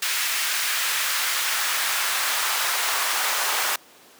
pink noise with high-pass filter sweep, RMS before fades -24 dBFS, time 0.02-3.76 s, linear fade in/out 5 ms, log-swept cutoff 1900 to 910 Hz, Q 1.1, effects pink hiss -50 dBFS RMS until 4.19 s + high-pass 300 Hz 12 dB/octave

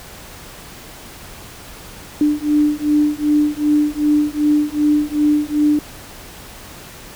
sine beating tone pair, 296.4 / 299 Hz, D4 / D4, +16 / +31 cents, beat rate 2.6 Hz, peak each -16 dBFS, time 2.21-5.79 s, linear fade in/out 2 ms, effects pink hiss -37 dBFS RMS until 7.15 s

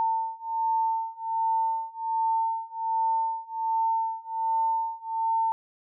sine beating tone pair, 899 / 900.3 Hz, A5 / A5, +37 / +39 cents, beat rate 1.3 Hz, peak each -28 / -27 dBFS, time 0-5.52 s, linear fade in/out 0 ms, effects none

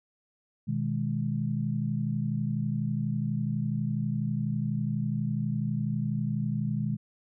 sine chord, G# minor, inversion first, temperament equal, 123.47 / 155.56 / 207.7 Hz, B2 / D#3 / G#3, 0 / 0 / 0 cents, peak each -31 dBFS, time 0.67-6.97 s, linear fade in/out 20 ms, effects none

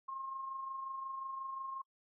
sine tone with amplitude modulation, 1070 Hz, C6, 38 cents sharp, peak -38 dBFS, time 0.08-1.82 s, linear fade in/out 10 ms, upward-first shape sine, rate 25.6 Hz, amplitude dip 40%, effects noise-tail reverb RT60 0.1 s tail -26 dB re dry

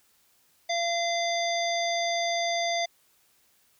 harmonic tone with a mistuned harmonic, 685 Hz, F5, 34 cents flat, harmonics 1 / 3 / 5 / 7 / 9, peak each -27 / -32 / -34 / -35 / -37 dBFS, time 0.69-2.86 s, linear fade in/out 10 ms, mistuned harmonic 5, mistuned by +61 cents, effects white hiss -65 dBFS RMS until 3.79 s

